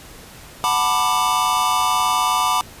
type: chord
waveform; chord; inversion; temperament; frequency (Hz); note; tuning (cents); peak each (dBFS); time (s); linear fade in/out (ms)
square; B minor seventh; second; just; 740.8 / 889 / 987.8 / 1185.3; F#5 / A5 / B5 / D6; +2 / +18 / 0 / +16; -26 / -25 / -21 / -21; 0.64-2.61; 0
effects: pink hiss -41 dBFS RMS until 2.8 s + resampled to 32000 Hz